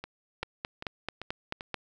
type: two click trains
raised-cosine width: 0.3 ms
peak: -16 / -22 dBFS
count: 7 / 5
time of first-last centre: 0.43-1.743 / 0.04-1.609 s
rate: 4.57 / 2.55 Hz
effects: none